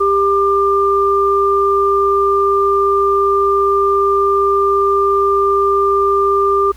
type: tone pair together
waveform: sine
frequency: 396.8 / 1194.2 Hz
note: G4 / D6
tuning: +21 / +29 cents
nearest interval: octave + perfect fifth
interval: 1908 cents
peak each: -13 dBFS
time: 0-6.72 s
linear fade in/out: 10 ms
effects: added 60 Hz sine -36 dBFS peak until 6.76 s + pink hiss -46 dBFS RMS until 6.76 s